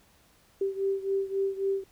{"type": "beating tone pair", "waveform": "sine", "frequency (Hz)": [389.4, 393.1], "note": ["G4", "G4"], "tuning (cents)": [-12, 5], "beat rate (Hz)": 3.7, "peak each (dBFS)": [-28, -31], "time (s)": [0.61, 1.84], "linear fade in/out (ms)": 5, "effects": ["pink hiss -62 dBFS RMS until 1.91 s"]}